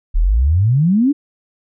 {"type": "exponential sweep", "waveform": "sine", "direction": "up", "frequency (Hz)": [35.23, 302.1], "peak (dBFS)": -10, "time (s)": [0.14, 1.13], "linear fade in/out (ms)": 20, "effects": []}